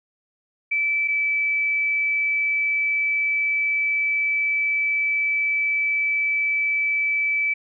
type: tone pair in turn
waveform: sine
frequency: 2317 / 2308 Hz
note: D7 / D7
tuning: -24 / -31 cents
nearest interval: unison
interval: 7 cents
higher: first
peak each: -19 dBFS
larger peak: neither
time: 0.71-1.08 / 1.08-7.54 s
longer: second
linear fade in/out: 10 ms
effects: none